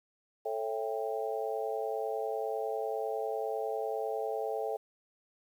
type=chord; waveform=sine; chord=A dominant seventh; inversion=none; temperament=just; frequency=440 / 550 / 660 / 792 Hz; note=A4 / C#5 / E5 / G5; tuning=0 / -14 / +2 / +18 cents; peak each=-35 / -39 / -38 / -38 dBFS; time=0.45-4.77 s; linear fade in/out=10 ms; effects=10-bit